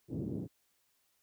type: band-pass noise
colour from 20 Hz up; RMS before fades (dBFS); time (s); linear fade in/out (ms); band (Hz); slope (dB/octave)
pink; -38; 0.08-0.48; 50; 110 to 360; 24
effects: white hiss -75 dBFS RMS until 1.22 s